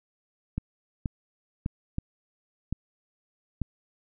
clicks, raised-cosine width 5 ms, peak -16 dBFS, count 6, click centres 0.58 / 1.058 / 1.661 / 1.984 / 2.726 / 3.617 s, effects none

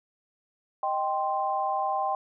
sine chord, C minor, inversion first, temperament equal, 622.3 / 784 / 1046.5 Hz, Eb5 / G5 / C6, 0 / 0 / 0 cents, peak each -33 / -27 / -30 dBFS, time 0.83-2.15 s, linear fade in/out 2 ms, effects none

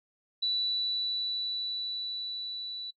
sine tone with level ramp, 3956 Hz, B7, 2 cents sharp, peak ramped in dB -26 to -36 dBFS, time 0.42-2.91 s, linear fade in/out 10 ms, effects noise-tail reverb RT60 0.1 s tail -23 dB re dry

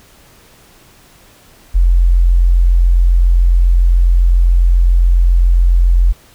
sine tone, 43.65 Hz, F1, in tune, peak -6 dBFS, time 1.74-6.13 s, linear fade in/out 20 ms, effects pink hiss -45 dBFS RMS until 6.34 s

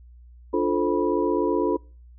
sine tone cluster, 294.8 / 350.8 / 438.8 / 522 / 979 Hz, D4 / F4 / A4 / C5 / B5, +7 / +8 / -5 / -4 / -15 cents, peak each -26 / -24 / -25 / -30 / -30 dBFS, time 0.53-1.77 s, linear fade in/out 10 ms, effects noise-tail reverb RT60 0.4 s tail -26 dB re dry + added 60 Hz sine -45 dBFS peak until 2.18 s

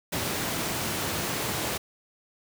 pink high-pass noise, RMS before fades -30 dBFS, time 0.12-1.78 s, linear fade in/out 10 ms, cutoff 110 Hz, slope 12 dB/octave, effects none

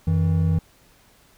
triangle tone pair together, 89.8 / 160.84 Hz, F2 / E3, +49 / -42 cents, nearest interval minor seventh, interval 1009 cents, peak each -18 dBFS, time 0.07-0.59 s, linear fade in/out 5 ms, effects pink hiss -56 dBFS RMS until 1.37 s

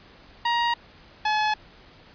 sawtooth tone pair in turn, 944 / 853.7 Hz, A#5 / G#5, +22 / +47 cents, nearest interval major second, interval 175 cents, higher first, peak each -17 dBFS, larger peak neither, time 0.45-0.74 / 1.25-1.54 s, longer neither, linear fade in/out 5 ms, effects pink hiss -51 dBFS RMS until 2.14 s + resampled to 11025 Hz

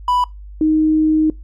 triangle / sine tone pair in turn, 989 / 311.5 Hz, B5 / D#4, +2 / +2 cents, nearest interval octave + minor sixth, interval 2000 cents, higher first, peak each -11 dBFS, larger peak neither, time 0.08-0.24 / 0.61-1.3 s, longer second, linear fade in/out 2 ms, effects noise-tail reverb RT60 0.2 s tail -23 dB re dry + added 50 Hz sine -32 dBFS peak until 1.43 s

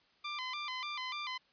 15% pulse tone with vibrato, 1100 Hz, C#6, 14 cents flat, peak -31 dBFS, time 0.24-1.38 s, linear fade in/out 10 ms, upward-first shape square, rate 3.4 Hz, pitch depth 130 cents each way, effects white hiss -69 dBFS RMS until 1.52 s + resampled to 11025 Hz

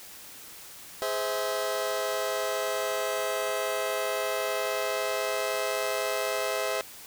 sawtooth chord, Ab augmented, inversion none, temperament just, 415.3 / 519.1 / 648.9 Hz, Ab4 / C5 / E5, 0 / -14 / -27 cents, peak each -30 / -28 / -27 dBFS, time 1.02-6.81 s, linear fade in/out 0 ms, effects white hiss -46 dBFS RMS until 7.06 s

